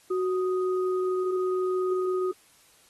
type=tone pair together; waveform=sine; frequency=370 / 1244.5 Hz; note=F#4 / D#6; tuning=0 / 0 cents; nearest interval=octave + major sixth; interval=2100 cents; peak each=-24 / -35 dBFS; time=0.1-2.32 s; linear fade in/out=10 ms; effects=white hiss -59 dBFS RMS until 2.89 s + AAC 32 kbps